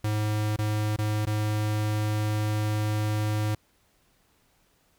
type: tone with dropouts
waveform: square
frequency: 106.4 Hz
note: G#2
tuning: 42 cents sharp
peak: -25 dBFS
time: 0.04-3.55 s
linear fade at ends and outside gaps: 5 ms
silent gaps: 0.563-0.587 / 0.963-0.986 / 1.254-1.269 s
effects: pink hiss -66 dBFS RMS until 4.98 s